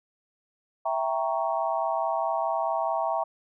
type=chord; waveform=sine; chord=E diminished seventh; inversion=none; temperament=equal; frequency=659.3 / 784 / 932.3 / 1108.7 Hz; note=E5 / G5 / Bb5 / Db6; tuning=0 / 0 / 0 / 0 cents; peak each=-28 / -30 / -30 / -33 dBFS; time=0.85-3.24 s; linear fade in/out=10 ms; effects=none